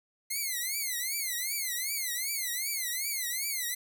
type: tone with vibrato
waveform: 5% pulse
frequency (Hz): 2093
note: C7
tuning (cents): 0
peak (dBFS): -21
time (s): 0.3-3.75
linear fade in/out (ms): 10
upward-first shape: triangle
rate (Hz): 2.6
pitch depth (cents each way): 200
effects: none